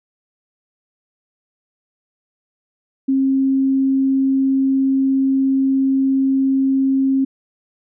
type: tone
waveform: sine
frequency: 268.3 Hz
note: C4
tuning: 44 cents sharp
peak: -13 dBFS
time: 3.08-7.25 s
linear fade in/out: 10 ms
effects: none